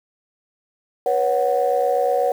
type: chord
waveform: sine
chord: B suspended second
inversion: none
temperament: equal with one note detuned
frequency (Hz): 486.2 / 554.4 / 740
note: B4 / C#5 / F#5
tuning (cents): -27 / 0 / 0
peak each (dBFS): -20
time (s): 1.06-2.32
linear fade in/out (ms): 2
effects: tanh soft clip ceiling -8 dBFS + 7-bit